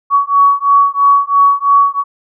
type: beating tone pair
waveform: sine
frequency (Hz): 1124 / 1127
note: C#6 / C#6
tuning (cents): +24 / +28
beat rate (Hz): 3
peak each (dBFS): -10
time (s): 0.1-2.04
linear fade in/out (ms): 50
effects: none